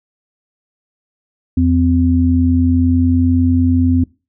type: tone pair together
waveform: sine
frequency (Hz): 85.6 / 256.5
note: F2 / C4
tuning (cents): -34 / -34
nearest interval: octave + perfect fifth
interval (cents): 1900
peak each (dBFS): -13 / -12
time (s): 1.57-4.04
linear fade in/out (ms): 5
effects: noise-tail reverb RT60 0.3 s tail -23 dB re dry